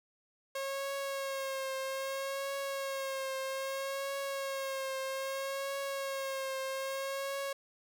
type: tone with vibrato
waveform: sawtooth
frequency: 542 Hz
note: C#5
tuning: 39 cents flat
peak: -31 dBFS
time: 0.55-7.53 s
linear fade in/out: 5 ms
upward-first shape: triangle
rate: 0.62 Hz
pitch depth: 36 cents each way
effects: none